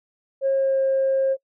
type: tone with pitch glide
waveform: sine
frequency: 541 to 536 Hz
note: C#5 to C5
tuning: -42 to +42 cents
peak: -16 dBFS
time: 0.41-1.37 s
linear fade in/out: 50 ms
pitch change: -16 cents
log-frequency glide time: 0.52-0.8 s
effects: noise-tail reverb RT60 0.1 s tail -26 dB re dry + tanh soft clip ceiling -14 dBFS